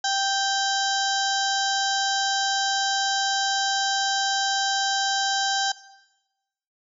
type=harmonic tone with a mistuned harmonic; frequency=784 Hz; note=G5; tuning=in tune; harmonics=1 / 2 / 4 / 5 / 6 / 7 / 8 / 9; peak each=-25 / -28 / -31 / -32 / -33 / -33 / -34 / -35 dBFS; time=0.04-5.72 s; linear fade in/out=5 ms; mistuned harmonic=6; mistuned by=+55 cents; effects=noise-tail reverb RT60 1.0 s tail -17 dB re dry